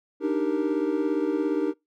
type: chord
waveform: triangle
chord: Eb major seventh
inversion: third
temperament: equal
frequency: 293.7 / 311.1 / 392 / 466.2 Hz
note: D4 / Eb4 / G4 / Bb4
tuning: 0 / 0 / 0 / 0 cents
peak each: -26 / -25 / -27 / -28 dBFS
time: 0.2-1.74 s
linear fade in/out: 50 ms
effects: noise-tail reverb RT60 0.2 s tail -25 dB re dry